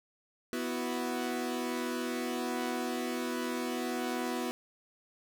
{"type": "chord", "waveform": "sawtooth", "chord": "B suspended fourth", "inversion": "none", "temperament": "equal", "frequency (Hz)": [246.9, 329.6, 370], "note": ["B3", "E4", "F#4"], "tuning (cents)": [0, 0, 0], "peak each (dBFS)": [-31, -35, -34], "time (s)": [0.53, 4.51], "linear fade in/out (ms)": 0, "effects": []}